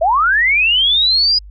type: linear sweep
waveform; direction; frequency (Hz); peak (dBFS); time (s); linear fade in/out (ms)
sine; up; 605 to 4978; -10; 0.01-1.39; 10
effects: added 50 Hz sine -33 dBFS peak until 1.5 s